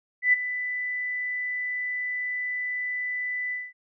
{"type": "tone with ADSR envelope", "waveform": "sine", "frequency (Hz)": 1991, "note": "B6", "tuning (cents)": 14, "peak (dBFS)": -14, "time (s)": [0.22, 3.73], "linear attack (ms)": 110, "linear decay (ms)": 17, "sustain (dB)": -13, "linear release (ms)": 210, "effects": []}